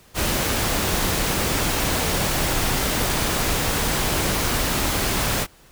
pink noise, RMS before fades -22 dBFS, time 0.14-5.47 s, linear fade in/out 50 ms, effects pink hiss -52 dBFS RMS until 5.71 s

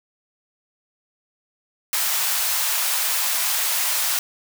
white high-pass noise, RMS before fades -22 dBFS, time 1.93-4.19 s, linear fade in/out 2 ms, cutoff 680 Hz, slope 24 dB/octave, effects none

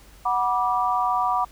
sine chord, B minor, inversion second, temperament equal with one note detuned, 740 / 972.5 / 1174.7 Hz, F#5 / B5 / D6, 0 / -27 / 0 cents, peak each -24 / -24 / -24 dBFS, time 0.25-1.45 s, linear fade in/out 10 ms, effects added 50 Hz sine -49 dBFS peak until 1.51 s + pink hiss -52 dBFS RMS until 1.51 s

